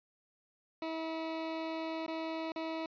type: tone with dropouts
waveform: 20% pulse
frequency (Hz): 322.8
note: E4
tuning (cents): -36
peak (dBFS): -31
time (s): 0.82-2.86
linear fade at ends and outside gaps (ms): 2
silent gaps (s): 2.064-2.08 / 2.52-2.56
effects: resampled to 11025 Hz